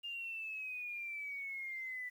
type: exponential sweep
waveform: sine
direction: down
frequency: 2824 to 1975.5 Hz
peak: -40 dBFS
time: 0.03-2.1 s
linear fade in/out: 20 ms
effects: 11-bit